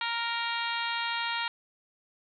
harmonic tone, 466.2 Hz, A#4, in tune, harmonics 2 / 3 / 4 / 5 / 6 / 7 / 8 / 9, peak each -34 / -36 / -37 / -38 / -39 / -39 / -40 / -41 dBFS, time 0.01-1.48 s, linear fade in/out 2 ms, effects none

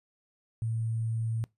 sine tone with sample-and-hold, 113.1 Hz, A2, 48 cents sharp, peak -28 dBFS, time 0.62-1.44 s, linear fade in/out 0 ms, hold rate 8820 Hz, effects noise-tail reverb RT60 0.2 s tail -23 dB re dry + resampled to 32000 Hz

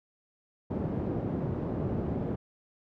pink band-pass noise, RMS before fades -32 dBFS, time 0.7-2.36 s, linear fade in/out 10 ms, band 110 to 410 Hz, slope 12 dB/octave, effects none

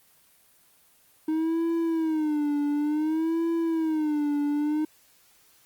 triangle tone with vibrato, 311.1 Hz, D#4, in tune, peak -21 dBFS, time 1.28-4.85 s, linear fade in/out 5 ms, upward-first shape sine, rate 0.56 Hz, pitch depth 120 cents each way, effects white hiss -60 dBFS RMS until 5.65 s + Opus 24 kbps

